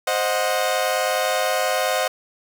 sawtooth chord, C diminished, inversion none, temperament equal with one note detuned, 523.3 / 622.3 / 732.3 Hz, C5 / Eb5 / Gb5, 0 / 0 / -18 cents, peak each -20 dBFS, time 0.07-2.08 s, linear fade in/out 5 ms, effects none

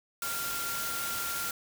sine tone in noise, 1387 Hz, F6, 12 cents flat, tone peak -36 dBFS, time 0.22-1.51 s, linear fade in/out 2 ms, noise white, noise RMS -35 dBFS, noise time 0.22-1.51 s, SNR -4 dB, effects none

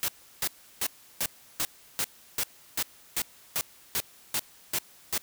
white noise bursts, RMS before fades -28 dBFS, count 14, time 0.03-5.178 s, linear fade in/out 0 ms, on 52 ms, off 340 ms, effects white hiss -55 dBFS RMS until 5.22 s

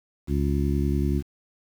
harmonic tone, 70.5 Hz, C#2, 30 cents sharp, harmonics 1 / 2 / 3 / 4 / 5, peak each -24 / -27 / -29 / -30 / -31 dBFS, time 0.27-1.23 s, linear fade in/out 50 ms, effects 8-bit

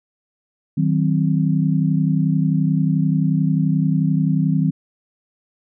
sine chord, C diminished, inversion first, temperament just, 156.98 / 188.37 / 261.6 Hz, Eb3 / Gb3 / C4, +16 / +31 / 0 cents, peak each -17 / -20 / -22 dBFS, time 0.77-4.71 s, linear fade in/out 10 ms, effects none

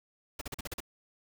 pink noise bursts, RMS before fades -38 dBFS, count 7, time 0.39-0.804 s, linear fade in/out 5 ms, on 24 ms, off 41 ms, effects none

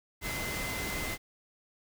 sine tone in noise, 2058 Hz, C7, 29 cents flat, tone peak -38 dBFS, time 0.21-1.18 s, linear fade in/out 50 ms, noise pink, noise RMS -36 dBFS, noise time 0.21-1.18 s, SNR -5 dB, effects none

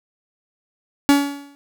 45% pulse tone with exponential decay, 283.2 Hz, C#4, 37 cents sharp, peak -8 dBFS, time 1.09-1.55 s, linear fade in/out 0 ms, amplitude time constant 100 ms, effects none

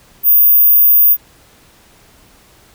sine tone, 14917 Hz, A#9, in tune, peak -5 dBFS, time 0.23-1.17 s, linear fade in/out 50 ms, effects pink hiss -47 dBFS RMS until 2.74 s

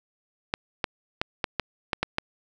clicks, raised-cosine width 0.3 ms, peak -8 dBFS, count 8, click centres 0.539 / 0.842 / 1.215 / 1.442 / 1.597 / 1.932 / 2.03 / 2.184 s, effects none

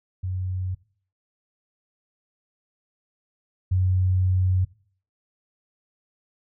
sine tone pair in turn, 92.5 / 92.5 Hz, F#2 / F#2, 0 / 0 cents, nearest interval unison, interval 0 cents, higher neither, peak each -25 / -18 dBFS, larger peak second, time 0.23-0.75 / 3.71-4.65 s, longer second, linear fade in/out 10 ms, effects noise-tail reverb RT60 0.5 s tail -20 dB re dry

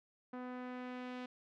sawtooth tone with low-pass filter sweep, 250.5 Hz, B3, 25 cents sharp, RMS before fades -45 dBFS, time 0.33-1.26 s, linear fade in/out 5 ms, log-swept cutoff 1400 to 3300 Hz, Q 1.1, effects none

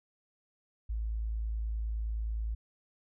sine tone, 54.8 Hz, A1, 6 cents flat, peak -31 dBFS, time 0.89-2.55 s, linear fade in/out 10 ms, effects none

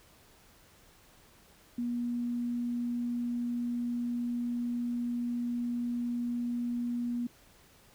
sine tone, 240.3 Hz, B3, 47 cents flat, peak -30 dBFS, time 1.78-7.27 s, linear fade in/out 5 ms, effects pink hiss -60 dBFS RMS until 7.94 s

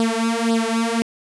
sawtooth tone with flanger, 228.3 Hz, A#3, 36 cents flat, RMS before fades -20 dBFS, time 0-1.02 s, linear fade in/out 0 ms, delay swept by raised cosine 0.22 to 3.62 ms, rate 1.9 Hz, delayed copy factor +0.85, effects resampled to 24000 Hz + 8-bit

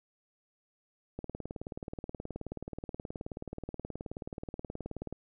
click train, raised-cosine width 2 ms, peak -25 dBFS, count 75, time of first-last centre 1.19-5.126 s, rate 18.8 Hz, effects none

